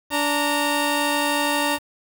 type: tone pair together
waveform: 15% pulse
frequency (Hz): 290.2 / 923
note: D4 / A#5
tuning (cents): -21 / -17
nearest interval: octave + minor sixth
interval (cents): 2004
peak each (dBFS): -16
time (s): 0.1-1.79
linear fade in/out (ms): 50
effects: 7-bit